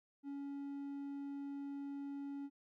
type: tone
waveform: triangle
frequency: 280.7 Hz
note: C#4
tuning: 22 cents sharp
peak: -40 dBFS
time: 0.23-2.5 s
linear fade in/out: 50 ms
effects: none

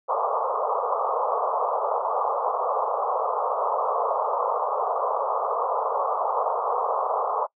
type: band-pass noise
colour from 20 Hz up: white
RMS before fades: -25 dBFS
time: 0.08-7.47 s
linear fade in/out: 20 ms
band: 440 to 1200 Hz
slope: 96 dB/octave
effects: noise-tail reverb RT60 0.1 s tail -24 dB re dry

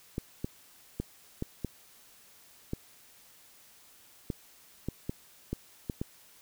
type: clicks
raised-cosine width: 3 ms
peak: -19 dBFS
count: 12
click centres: 0.181 / 0.445 / 1 / 1.424 / 1.647 / 2.734 / 4.302 / 4.886 / 5.095 / 5.53 / 5.898 / 6.015 s
effects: white hiss -58 dBFS RMS until 6.41 s

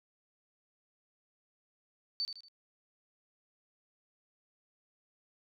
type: tone with echo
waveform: sine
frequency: 4549 Hz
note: C#8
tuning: 44 cents sharp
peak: -31 dBFS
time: 2.2-2.25 s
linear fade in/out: 0 ms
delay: 78 ms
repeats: 3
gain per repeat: -8 dB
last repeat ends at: 2.484 s
effects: none

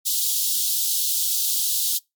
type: high-pass noise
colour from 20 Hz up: white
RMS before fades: -22 dBFS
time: 0.05-1.99 s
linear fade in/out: 20 ms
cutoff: 3300 Hz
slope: 48 dB/octave
effects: noise-tail reverb RT60 0.2 s tail -25 dB re dry + MP3 96 kbps

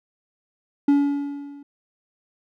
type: tone with level ramp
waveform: triangle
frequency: 284.3 Hz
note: C#4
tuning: 44 cents sharp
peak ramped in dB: -10 to -38 dBFS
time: 0.88-1.63 s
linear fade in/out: 5 ms
effects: none

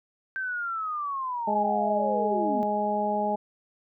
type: linear sweep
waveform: sine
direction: down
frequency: 1568 to 216.4 Hz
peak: -28 dBFS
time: 0.36-2.63 s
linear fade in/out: 0 ms
type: harmonic tone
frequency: 208.5 Hz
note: G#3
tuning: 7 cents sharp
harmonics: 1 / 2 / 3 / 4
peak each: -31 / -33 / -29 / -27 dBFS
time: 1.47-3.36 s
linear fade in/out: 10 ms
effects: none

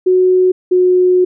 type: tone pair in turn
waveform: sine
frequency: 368.5 / 364.3 Hz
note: F#4 / F#4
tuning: -7 / -27 cents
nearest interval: unison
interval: 20 cents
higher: first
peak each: -7 dBFS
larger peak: neither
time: 0.06-0.52 / 0.71-1.25 s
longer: second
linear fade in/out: 10 ms
effects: none

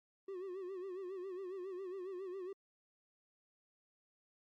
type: tone with vibrato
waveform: triangle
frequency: 374 Hz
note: F#4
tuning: 19 cents sharp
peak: -40 dBFS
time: 0.28-2.53 s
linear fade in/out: 5 ms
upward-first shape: sine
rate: 7.3 Hz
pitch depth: 94 cents each way
effects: AAC 64 kbps

